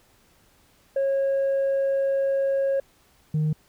sine tone pair in turn, 546 / 154.01 Hz, C#5 / D#3, -26 / -17 cents, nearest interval octave + minor seventh, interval 2191 cents, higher first, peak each -18 dBFS, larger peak neither, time 0.96-2.8 / 3.34-3.53 s, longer first, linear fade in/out 5 ms, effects tanh soft clip ceiling -19 dBFS + pink hiss -60 dBFS RMS until 3.68 s

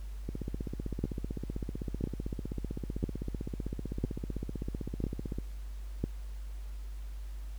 two click trains, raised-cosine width 3 ms, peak -17 / -23 dBFS, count 6 / 81, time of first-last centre 1.04-6.04 / 0.29-5.386 s, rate 1 / 15.7 Hz, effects added 50 Hz sine -38 dBFS peak until 7.58 s + pink hiss -60 dBFS RMS until 7.58 s

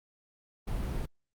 brown noise, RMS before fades -33 dBFS, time 0.67-1.06 s, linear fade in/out 10 ms, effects Opus 32 kbps

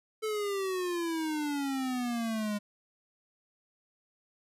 square exponential sweep, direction down, 440 to 204.6 Hz, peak -31 dBFS, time 0.22-2.59 s, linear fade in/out 20 ms, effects resampled to 32000 Hz

